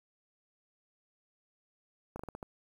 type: slowing click train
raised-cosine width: 1 ms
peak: -27 dBFS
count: 6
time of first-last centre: 2.16-2.428 s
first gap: 34 ms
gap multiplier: 1.23
effects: 9-bit